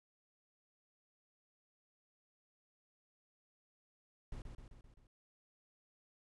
brown noise with echo, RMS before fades -45 dBFS, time 4.32-4.42 s, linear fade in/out 2 ms, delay 130 ms, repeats 5, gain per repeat -4 dB, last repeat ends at 5.07 s, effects resampled to 24000 Hz

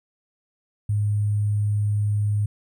sine tone with sample-and-hold, 103.83 Hz, G#2, in tune, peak -19 dBFS, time 0.89-2.46 s, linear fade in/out 5 ms, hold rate 8820 Hz, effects none

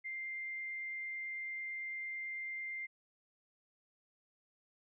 sine tone, 2097 Hz, C7, 3 cents sharp, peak -39 dBFS, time 0.04-2.87 s, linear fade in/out 20 ms, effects none

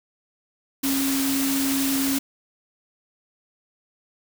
sine tone in noise, 272.2 Hz, C#4, 31 cents flat, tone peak -22 dBFS, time 0.83-2.19 s, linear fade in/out 10 ms, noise white, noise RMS -27 dBFS, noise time 0.83-2.19 s, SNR +2 dB, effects none

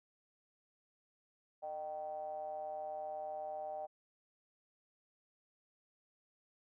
triangle ring-modulated tone, 82 Hz, E2, 9 cents flat, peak -35 dBFS, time 1.62-3.87 s, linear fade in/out 20 ms, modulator 692 Hz, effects none

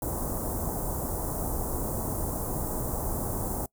pink band-stop noise, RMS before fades -31 dBFS, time 0.02-3.66 s, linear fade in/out 2 ms, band 990 to 8500 Hz, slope 24 dB/octave, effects noise-tail reverb RT60 0.1 s tail -24 dB re dry

